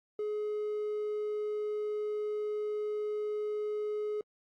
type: tone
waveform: triangle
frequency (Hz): 421.8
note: G#4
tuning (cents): +27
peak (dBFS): -29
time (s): 0.19-4.21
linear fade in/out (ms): 2
effects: tanh soft clip ceiling -25 dBFS + AAC 64 kbps